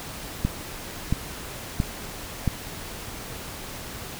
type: click train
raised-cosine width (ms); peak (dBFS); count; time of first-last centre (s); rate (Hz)
5; -9; 4; 0.45-2.477; 1.48
effects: pink hiss -37 dBFS RMS until 4.19 s